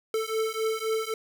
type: beating tone pair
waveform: square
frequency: 440 / 443.8 Hz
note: A4 / A4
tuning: 0 / +15 cents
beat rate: 3.8 Hz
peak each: -30 dBFS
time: 0.14-1.14 s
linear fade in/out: 2 ms
effects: none